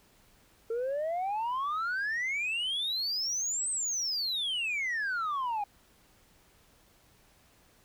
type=exponential two-way sweep; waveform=sine; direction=up then down; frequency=447.3 to 8372 to 799 Hz; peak=-27 dBFS; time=0.7-5.64 s; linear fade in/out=5 ms; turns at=3.7 s; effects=tanh soft clip ceiling -28 dBFS + pink hiss -63 dBFS RMS until 7.84 s